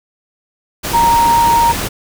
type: tone in noise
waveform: sine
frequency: 932.3 Hz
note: A#5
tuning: in tune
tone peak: -8 dBFS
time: 0.93-1.73 s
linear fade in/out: 20 ms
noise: pink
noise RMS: -20 dBFS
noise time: 0.83-1.89 s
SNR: +9 dB
effects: none